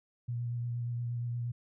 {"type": "tone with vibrato", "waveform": "sine", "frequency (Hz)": 119.7, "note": "A#2", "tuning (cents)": 46, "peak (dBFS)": -32, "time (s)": [0.28, 1.52], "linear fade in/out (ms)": 10, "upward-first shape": "sine", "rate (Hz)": 8.5, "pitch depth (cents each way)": 18, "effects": []}